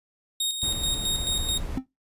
sawtooth tone with tremolo, 3729 Hz, A#7, in tune, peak -20 dBFS, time 0.4-1.58 s, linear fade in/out 5 ms, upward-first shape square, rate 4.6 Hz, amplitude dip 50%
brown noise, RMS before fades -32 dBFS, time 0.63-1.78 s, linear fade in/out 0 ms
triangle tone with exponential decay, 261.6 Hz, C4, in tune, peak -19 dBFS, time 1.77-1.86 s, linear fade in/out 5 ms, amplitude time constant 18 ms
effects noise-tail reverb RT60 0.2 s tail -20 dB re dry + resampled to 32000 Hz

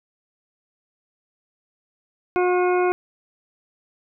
harmonic tone with a mistuned harmonic, 360.6 Hz, F#4, 45 cents flat, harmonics 1 / 2 / 3 / 4 / 6 / 7, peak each -18 / -24 / -28 / -30 / -34 / -35 dBFS, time 2.36-2.92 s, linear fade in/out 0 ms, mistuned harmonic 7, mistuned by -30 cents, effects none

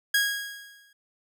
sawtooth tone with exponential decay, 1644 Hz, G#6, 18 cents flat, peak -15 dBFS, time 0.14-0.93 s, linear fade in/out 5 ms, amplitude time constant 170 ms, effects none

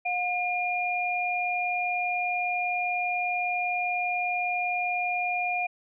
sine tone pair together, 717 / 2415 Hz, F5 / D7, +45 / +48 cents, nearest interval octave + major sixth, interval 2103 cents, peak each -28 dBFS, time 0.05-5.67 s, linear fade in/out 10 ms, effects none

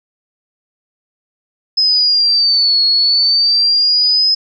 sine exponential two-way sweep, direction down then up, 5110 to 4327 to 5110 Hz, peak -9 dBFS, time 1.77-4.35 s, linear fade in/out 10 ms, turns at 2.85 s, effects none

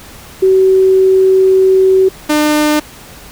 sine / sawtooth tone pair in turn, 379.3 / 301.1 Hz, F#4 / D4, +43 / +43 cents, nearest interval major third, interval 400 cents, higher first, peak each -5 dBFS, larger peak neither, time 0.42-2.09 / 2.29-2.8 s, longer first, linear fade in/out 10 ms, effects pink hiss -35 dBFS RMS until 3.31 s

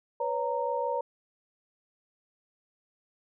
sine tone cluster, 496.2 / 562 / 927 Hz, B4 / C#5 / A#5, +8 / +24 / -10 cents, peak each -32 / -32 / -31 dBFS, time 0.2-1.01 s, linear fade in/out 5 ms, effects none

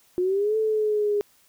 sine linear two-way sweep, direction up then down, 354.8 to 440 to 409.5 Hz, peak -20 dBFS, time 0.18-1.21 s, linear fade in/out 0 ms, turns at 0.57 s, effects white hiss -60 dBFS RMS until 1.48 s

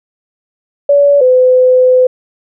sine tone pair in turn, 570 / 507.8 Hz, C#5 / B4, +48 / +48 cents, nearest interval major second, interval 200 cents, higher first, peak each -4 dBFS, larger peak neither, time 0.89-1.21 / 1.21-2.07 s, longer second, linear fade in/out 5 ms, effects none

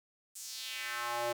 square tone with high-pass filter sweep, 119.3 Hz, A#2, 41 cents sharp, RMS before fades -38 dBFS, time 0.35-1.33 s, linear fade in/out 10 ms, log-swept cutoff 8100 to 500 Hz, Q 2.1, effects none

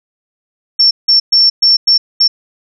sine tone bursts at uneven times, 5430 Hz, F8, 50 cents flat, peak -5 dBFS, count 6, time 0.79-0.91 / 1.08-1.2 / 1.32-1.5 / 1.62-1.77 / 1.87-1.98 / 2.2-2.28 s, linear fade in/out 10 ms, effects none

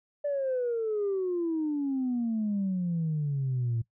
sine exponential sweep, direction down, 587.3 to 112.8 Hz, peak -25 dBFS, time 0.24-3.82 s, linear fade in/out 10 ms, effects noise-tail reverb RT60 0.1 s tail -19 dB re dry + tanh soft clip ceiling -23 dBFS

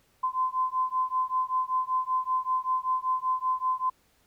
sine beating tone pair, 1026 / 1031.2 Hz, C6 / C6, -34 / -26 cents, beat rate 5.2 Hz, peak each -28 dBFS, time 0.23-3.9 s, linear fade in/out 10 ms, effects pink hiss -66 dBFS RMS until 4.26 s

